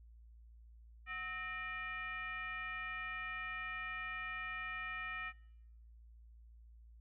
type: tone with frequency modulation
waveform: sine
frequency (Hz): 1844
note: A#6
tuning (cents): -19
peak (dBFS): -40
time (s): 1.06-5.33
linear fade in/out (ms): 50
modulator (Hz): 552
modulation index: 1.2
effects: noise-tail reverb RT60 0.8 s tail -23 dB re dry + added 57 Hz sine -56 dBFS peak until 7 s